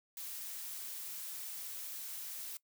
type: noise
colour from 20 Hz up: blue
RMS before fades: -44 dBFS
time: 0.17-2.57 s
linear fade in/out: 2 ms
effects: noise-tail reverb RT60 0.1 s tail -21 dB re dry